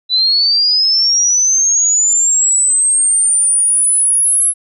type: linear sweep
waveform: sine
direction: up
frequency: 3951 to 10990 Hz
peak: -9 dBFS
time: 0.09-4.54 s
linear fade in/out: 50 ms
effects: none